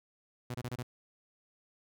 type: tone bursts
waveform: sawtooth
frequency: 123.47 Hz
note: B2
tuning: in tune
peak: -32 dBFS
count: 5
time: 0.5-0.829 s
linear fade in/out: 5 ms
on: 45 ms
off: 26 ms
effects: none